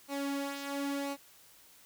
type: tone with flanger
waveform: sawtooth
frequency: 280 Hz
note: C#4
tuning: 18 cents sharp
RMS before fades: -36 dBFS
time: 0.08-1.17 s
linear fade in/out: 50 ms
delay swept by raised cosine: 0.58 to 3.48 ms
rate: 0.97 Hz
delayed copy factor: -0.55
effects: white hiss -59 dBFS RMS until 1.85 s